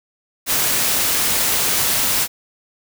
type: noise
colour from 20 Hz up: white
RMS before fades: -18 dBFS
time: 0.46-2.28 s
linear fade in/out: 50 ms
effects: none